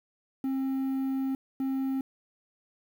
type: tone bursts at uneven times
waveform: triangle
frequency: 266.9 Hz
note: C4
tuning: 35 cents sharp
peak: -25 dBFS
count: 2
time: 0.44-1.35 / 1.6-2.01 s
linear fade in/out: 2 ms
effects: 9-bit